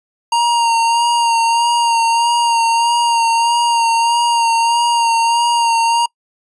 square tone with vibrato, 932.3 Hz, A#5, in tune, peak -12 dBFS, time 0.32-6.06 s, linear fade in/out 5 ms, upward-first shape sine, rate 1.6 Hz, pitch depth 27 cents each way, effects noise-tail reverb RT60 0.1 s tail -26 dB re dry + resampled to 24000 Hz

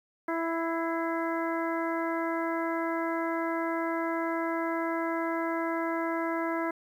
harmonic tone with a mistuned harmonic, 330.6 Hz, E4, 5 cents sharp, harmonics 1 / 2 / 3 / 4 / 5 / 6, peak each -31 / -34 / -35 / -38 / -39 / -41 dBFS, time 0.28-6.71 s, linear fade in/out 5 ms, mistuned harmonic 6, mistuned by +49 cents, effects 10-bit

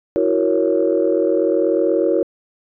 sine chord, F# dominant seventh, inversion third, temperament equal, 329.6 / 370 / 466.2 / 554.4 Hz, E4 / F#4 / A#4 / C#5, 0 / 0 / 0 / 0 cents, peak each -19 dBFS, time 0.16-2.23 s, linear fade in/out 0 ms, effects tanh soft clip ceiling -5 dBFS

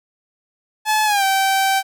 sawtooth tone with pitch glide, 860 to 775.1 Hz, A5 to G5, -40 to -20 cents, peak -11 dBFS, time 0.85-1.83 s, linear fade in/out 50 ms, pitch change -180 cents, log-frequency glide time 1.05-1.24 s, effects none

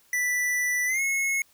square tone with pitch glide, 1975.5 to 2179 Hz, B6 to C#7, 0 to -30 cents, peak -24 dBFS, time 0.13-1.42 s, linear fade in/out 2 ms, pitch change +170 cents, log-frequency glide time 0.86-1.01 s, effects white hiss -61 dBFS RMS until 1.53 s

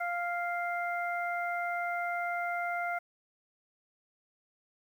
harmonic tone, 698 Hz, F5, 1 cent flat, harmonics 1 / 2 / 3, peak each -33 / -36 / -38 dBFS, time 0-2.99 s, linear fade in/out 10 ms, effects 10-bit

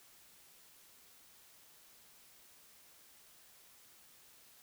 silence, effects white hiss -62 dBFS RMS until 4.62 s

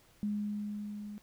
sine tone with level ramp, 207.7 Hz, G#3, in tune, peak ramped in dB -30 to -41 dBFS, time 0.23-1.18 s, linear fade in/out 0 ms, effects pink hiss -64 dBFS RMS until 1.22 s

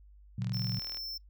sine chord, F# major, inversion first, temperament equal, 116.54 / 138.59 / 185 Hz, A#2 / C#3 / F#3, 0 / 0 / 0 cents, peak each -33 / -38 / -37 dBFS, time 0.38-0.79 s, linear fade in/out 5 ms
click train, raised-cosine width 0.2 ms, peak -30 dBFS, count 23, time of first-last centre 0.42-0.971 s, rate 39.9 Hz
square tone, 5340 Hz, E8, 22 cents sharp, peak -37 dBFS, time 0.53-1.18 s, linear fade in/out 10 ms
effects noise-tail reverb RT60 0.1 s tail -26 dB re dry + added 50 Hz sine -53 dBFS peak until 1.29 s

